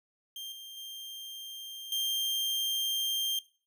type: tone with level steps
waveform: 40% pulse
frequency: 3178 Hz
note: G7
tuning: 23 cents sharp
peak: -38 / -43 / -40 / -28 dBFS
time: 0.36-3.39 s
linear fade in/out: 2 ms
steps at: 0.52 / 0.77 / 1.92 s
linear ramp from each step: 2 ms
effects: noise-tail reverb RT60 0.4 s tail -19 dB re dry